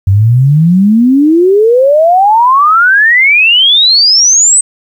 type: exponential sweep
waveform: sine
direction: up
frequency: 93.3 to 8290 Hz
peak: -3 dBFS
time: 0.07-4.61 s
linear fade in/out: 5 ms
effects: 7-bit